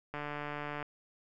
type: click train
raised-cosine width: 0.5 ms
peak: -24 dBFS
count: 102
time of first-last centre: 0.14-0.827 s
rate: 147 Hz
effects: none